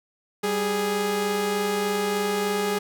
sawtooth tone pair together, 195.9 / 415.1 Hz, G3 / G#4, -1 / -1 cents, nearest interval octave + minor second, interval 1300 cents, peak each -25 / -20 dBFS, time 0.43-2.79 s, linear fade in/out 10 ms, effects none

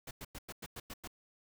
pink noise bursts, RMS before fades -45 dBFS, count 8, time 0.07-1.076 s, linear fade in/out 5 ms, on 40 ms, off 98 ms, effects none

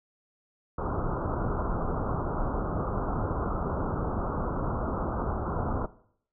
pink low-pass noise, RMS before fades -30 dBFS, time 0.78-5.86 s, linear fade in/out 5 ms, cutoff 1400 Hz, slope 96 dB/octave, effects noise-tail reverb RT60 0.6 s tail -17 dB re dry

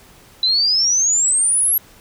sine exponential sweep, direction up, 3953 to 11720 Hz, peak -13 dBFS, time 0.43-1.78 s, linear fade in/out 2 ms, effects pink hiss -47 dBFS RMS until 2 s

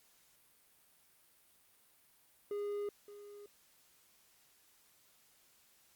triangle tone with echo, 410 Hz, G#4, 22 cents flat, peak -34 dBFS, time 2.51-2.89 s, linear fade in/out 2 ms, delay 570 ms, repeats 1, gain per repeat -14 dB, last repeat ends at 3.46 s, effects white hiss -68 dBFS RMS until 5.95 s + Opus 48 kbps

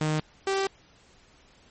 sawtooth tone pair in turn, 154.4 / 389.1 Hz, D#3 / G4, -13 / -13 cents, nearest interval octave + major third, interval 1600 cents, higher second, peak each -20 dBFS, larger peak neither, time 0.01-0.2 / 0.47-0.67 s, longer second, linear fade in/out 2 ms, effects pink hiss -58 dBFS RMS until 1.7 s + MP3 32 kbps

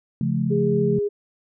sine chord, Db augmented, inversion none, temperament just, 138.59 / 173.24 / 216.5 Hz, Db3 / F3 / A3, 0 / -14 / -28 cents, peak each -24 dBFS, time 0.21-0.99 s, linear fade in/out 2 ms
sine tone, 410 Hz, G#4, 22 cents flat, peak -20 dBFS, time 0.5-1.09 s, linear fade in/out 20 ms
effects none

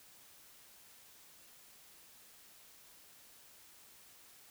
silence, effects white hiss -60 dBFS RMS until 4.5 s

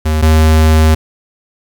square tone pair in turn, 77.78 / 78.68 Hz, D#2 / D#2, 0 / +20 cents, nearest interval unison, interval 20 cents, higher second, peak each -11 / -6 dBFS, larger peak second, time 0.05-0.22 / 0.22-0.95 s, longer second, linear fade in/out 10 ms, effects 7-bit

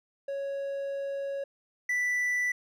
triangle tone pair in turn, 554.4 / 1975.7 Hz, C#5 / B6, 0 / 0 cents, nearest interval octave + minor seventh, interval 2200 cents, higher second, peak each -29 / -24 dBFS, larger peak second, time 0.28-1.44 / 1.89-2.52 s, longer first, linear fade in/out 5 ms, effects none

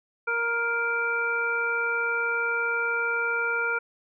harmonic tone, 467.7 Hz, A#4, 6 cents sharp, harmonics 1 / 2 / 3 / 5, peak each -32 / -35 / -25 / -32 dBFS, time 0.27-3.79 s, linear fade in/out 10 ms, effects none

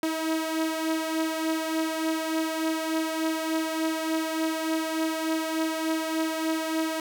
sawtooth beating tone pair, 319.1 / 322.5 Hz, D#4 / E4, +44 / -38 cents, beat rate 3.4 Hz, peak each -23 / -28 dBFS, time 0.03-7 s, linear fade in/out 2 ms, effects none

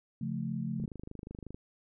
sine chord, Db augmented, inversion none, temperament equal, 138.59 / 174.61 / 220 Hz, Db3 / F3 / A3, 0 / 0 / 0 cents, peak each -37 / -37 / -36 dBFS, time 0.21-0.86 s, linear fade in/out 5 ms
click train, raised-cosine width 3 ms, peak -30 dBFS, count 20, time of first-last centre 0.8-1.545 s, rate 25.5 Hz
effects none

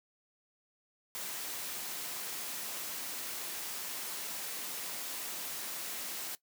white high-pass noise, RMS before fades -40 dBFS, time 1.15-6.35 s, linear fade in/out 0 ms, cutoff 180 Hz, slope 12 dB/octave, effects noise-tail reverb RT60 0.1 s tail -18 dB re dry

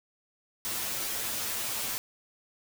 white noise with comb filter, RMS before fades -33 dBFS, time 0.65-1.98 s, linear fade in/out 0 ms, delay 9 ms, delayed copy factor +0.8, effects none

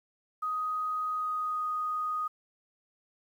sine tone with pitch glide, 1251 to 1243.1 Hz, D#6 to D#6, +9 to -2 cents, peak -29 dBFS, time 0.42-2.28 s, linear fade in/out 10 ms, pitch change -11 cents, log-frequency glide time 1.1-1.65 s, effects 10-bit

